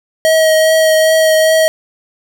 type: tone with vibrato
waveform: square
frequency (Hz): 635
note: D#5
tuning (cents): +35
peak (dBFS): -8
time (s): 0.25-1.68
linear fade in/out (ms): 0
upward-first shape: triangle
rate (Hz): 2.5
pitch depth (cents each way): 16
effects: none